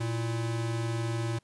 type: tone pair together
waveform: square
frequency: 116.53 / 329.6 Hz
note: A#2 / E4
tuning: 0 / 0 cents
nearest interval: octave + tritone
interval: 1800 cents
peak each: -30 / -39 dBFS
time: 0-1.39 s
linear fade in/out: 10 ms
effects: pink hiss -70 dBFS RMS until 1.43 s + resampled to 24000 Hz